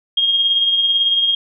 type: tone with tremolo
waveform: sine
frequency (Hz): 3243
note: G#7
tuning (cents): -42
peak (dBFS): -11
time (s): 0.17-1.35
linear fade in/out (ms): 5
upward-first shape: sine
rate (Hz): 18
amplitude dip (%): 40
effects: none